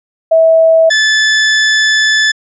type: tone pair in turn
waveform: sine / sawtooth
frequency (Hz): 650 / 1738.8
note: E5 / A6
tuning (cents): -24 / -21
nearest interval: octave + perfect fourth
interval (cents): 1703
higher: second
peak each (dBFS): -4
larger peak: neither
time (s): 0.31-0.9 / 0.9-2.32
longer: second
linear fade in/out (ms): 10
effects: resampled to 16000 Hz